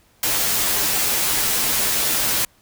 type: noise with comb filter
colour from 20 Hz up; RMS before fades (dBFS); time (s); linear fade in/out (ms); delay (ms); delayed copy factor
white; -20; 0.23-2.45; 2; 11; -0.8
effects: pink hiss -57 dBFS RMS until 2.61 s